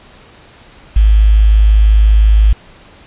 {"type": "tone with quantisation", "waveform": "sine", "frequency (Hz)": 52.9, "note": "G#1", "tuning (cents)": 33, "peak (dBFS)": -4, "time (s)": [0.96, 2.53], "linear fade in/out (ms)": 5, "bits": 5, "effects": ["pink hiss -41 dBFS RMS until 3.06 s", "resampled to 8000 Hz"]}